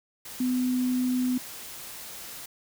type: tone in noise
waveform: sine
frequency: 251.9 Hz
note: B3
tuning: 34 cents sharp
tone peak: -23 dBFS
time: 0.4-1.38 s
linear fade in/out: 5 ms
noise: white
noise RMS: -41 dBFS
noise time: 0.25-2.46 s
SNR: +15 dB
effects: none